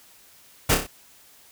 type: noise with echo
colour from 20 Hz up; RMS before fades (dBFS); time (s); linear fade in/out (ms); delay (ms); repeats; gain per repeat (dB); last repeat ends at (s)
pink; -18; 0.69-0.75; 10; 30; 4; -5; 0.87
effects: white hiss -53 dBFS RMS until 1.51 s